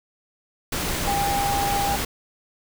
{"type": "tone in noise", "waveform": "sine", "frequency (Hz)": 803, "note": "G5", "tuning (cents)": 41, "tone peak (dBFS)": -22, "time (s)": [1.07, 1.96], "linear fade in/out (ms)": 5, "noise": "pink", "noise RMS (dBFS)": -26, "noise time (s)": [0.72, 2.05], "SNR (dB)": 1, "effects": []}